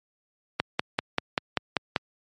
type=click train; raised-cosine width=0.3 ms; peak=-6 dBFS; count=8; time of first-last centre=0.6-1.962 s; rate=5.14 Hz; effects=high-pass 100 Hz 12 dB/octave + MP3 48 kbps